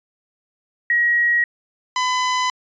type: tone pair in turn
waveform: sine / sawtooth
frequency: 1900 / 1006.5 Hz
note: A#6 / B5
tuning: +33 / +33 cents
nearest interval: major seventh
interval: 1100 cents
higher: first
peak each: -14 dBFS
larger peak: neither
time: 0.9-1.44 / 1.96-2.5 s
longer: neither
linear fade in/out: 2 ms
effects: resampled to 16000 Hz